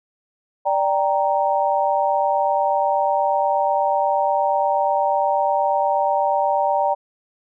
sine chord, G minor, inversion second, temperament equal, 587.3 / 784 / 932.3 Hz, D5 / G5 / Bb5, 0 / 0 / 0 cents, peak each -21 / -20 / -21 dBFS, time 0.65-6.95 s, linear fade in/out 20 ms, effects none

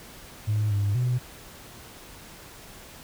sine tone with pitch steps, 106.2 / 101.3 / 124.4 Hz, G#2 / G#2 / B2, +39 / -43 / +13 cents, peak -20 dBFS, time 0.47-1.19 s, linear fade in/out 20 ms, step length 240 ms, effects tanh soft clip ceiling -19 dBFS + pink hiss -46 dBFS RMS until 3.03 s

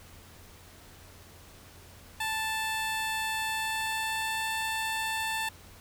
15% pulse tone with pitch glide, 880 to 885.6 Hz, A5 to A5, 0 to +11 cents, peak -23 dBFS, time 2.2-5.49 s, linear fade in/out 5 ms, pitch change +11 cents, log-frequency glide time 3.47-4.54 s, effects added 88 Hz sine -55 dBFS peak until 5.8 s + pink hiss -53 dBFS RMS until 5.8 s

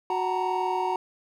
triangle tone cluster, 368.1 / 747 / 908 / 949 Hz, F#4 / F#5 / A#5 / A#5, -9 / +16 / -46 / +31 cents, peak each -28 dBFS, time 0.1-0.96 s, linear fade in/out 2 ms, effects none

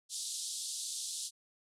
white band-pass noise, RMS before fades -40 dBFS, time 0.09-1.31 s, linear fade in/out 50 ms, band 3500 to 9900 Hz, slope 48 dB/octave, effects none

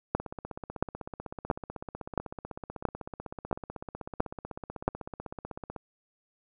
two click trains, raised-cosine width 1 ms, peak -24 / -10 dBFS, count 90 / 8, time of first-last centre 0.2-5.763 / 0.15-4.88 s, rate 16 / 1.48 Hz, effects none

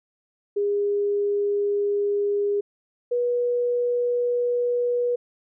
sine tone pair in turn, 407.5 / 485.6 Hz, G#4 / B4, -33 / -29 cents, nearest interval minor third, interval 304 cents, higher second, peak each -20 dBFS, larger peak neither, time 0.56-2.61 / 3.11-5.16 s, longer neither, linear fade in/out 10 ms, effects none

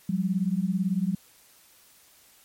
sine beating tone pair, 178.3 / 196.3 Hz, F3 / G3, +36 / +3 cents, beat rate 18 Hz, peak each -26 dBFS, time 0.09-1.15 s, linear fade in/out 5 ms, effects white hiss -57 dBFS RMS until 2.44 s + MP3 64 kbps

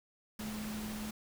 sine tone in noise, 214.1 Hz, A3, 47 cents flat, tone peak -39 dBFS, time 0.39-1.11 s, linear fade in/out 5 ms, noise pink, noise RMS -45 dBFS, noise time 0.39-1.11 s, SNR +3 dB, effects none

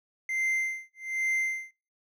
triangle tone with tremolo, 2084 Hz, C7, 7 cents flat, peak -23 dBFS, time 0.29-1.71 s, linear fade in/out 2 ms, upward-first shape sine, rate 1.2 Hz, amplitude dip 100%, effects noise-tail reverb RT60 0.3 s tail -19 dB re dry

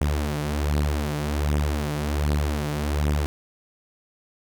sawtooth beating tone pair, 73.42 / 74.72 Hz, D2 / D2, 0 / +30 cents, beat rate 1.3 Hz, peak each -20 / -23 dBFS, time 0.01-3.26 s, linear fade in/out 0 ms, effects none

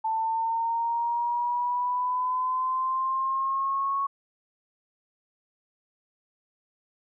sine linear sweep, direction up, 884 to 1108.7 Hz, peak -24 dBFS, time 0.04-4.07 s, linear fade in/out 10 ms, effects none

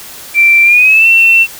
sine tone with pitch glide, 2349 to 2698 Hz, D7 to E7, 0 to +40 cents, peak -3 dBFS, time 0.34-1.47 s, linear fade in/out 50 ms, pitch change +240 cents, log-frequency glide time 0.63-1.07 s, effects white hiss -30 dBFS RMS until 1.59 s

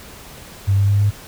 sine tone with pitch steps, 98.5 / 99.76 / 101.04 / 102.33 Hz, G2 / G2 / G#2 / G#2, +9 / +31 / -47 / -25 cents, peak -12 dBFS, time 0.67-1.11 s, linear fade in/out 20 ms, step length 110 ms, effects pink hiss -39 dBFS RMS until 1.27 s

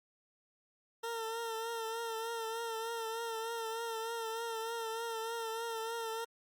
20% pulse tone with vibrato, 455.1 Hz, A#4, 42 cents flat, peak -32 dBFS, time 1.03-6.25 s, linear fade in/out 10 ms, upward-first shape triangle, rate 3.3 Hz, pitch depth 47 cents each way, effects Opus 48 kbps

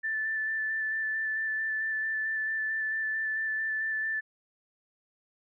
sine tone with vibrato, 1760 Hz, A6, in tune, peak -28 dBFS, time 0.03-4.21 s, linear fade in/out 20 ms, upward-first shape square, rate 4.5 Hz, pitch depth 11 cents each way, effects none

